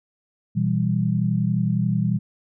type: chord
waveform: sine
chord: E minor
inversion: second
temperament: equal with one note detuned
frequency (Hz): 121.49 / 164.81 / 196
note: B2 / E3 / G3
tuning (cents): -28 / 0 / 0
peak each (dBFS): -23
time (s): 0.55-2.19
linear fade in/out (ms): 20
effects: none